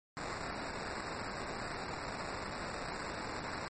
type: noise with sample-and-hold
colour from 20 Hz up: white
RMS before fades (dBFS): -41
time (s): 0.17-3.68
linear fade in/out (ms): 0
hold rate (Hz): 3150
effects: MP3 32 kbps